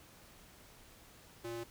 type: tone with high-pass filter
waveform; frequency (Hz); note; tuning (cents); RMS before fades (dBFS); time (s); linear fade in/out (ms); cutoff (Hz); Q
square; 116.54; A#2; 0; -42; 1.44-1.64; 10; 270; 2.4
effects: pink hiss -59 dBFS RMS until 1.7 s